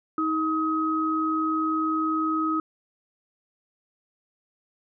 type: tone pair together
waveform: sine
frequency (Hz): 316.1 / 1265.8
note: D#4 / D#6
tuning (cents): +27 / +29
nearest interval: 2 octaves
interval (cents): 2402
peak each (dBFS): -25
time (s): 0.18-2.6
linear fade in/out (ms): 2
effects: none